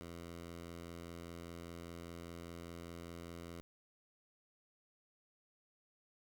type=tone; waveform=10% pulse; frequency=85 Hz; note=F2; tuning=46 cents flat; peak=-39 dBFS; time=0.01-3.61 s; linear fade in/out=0 ms; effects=13-bit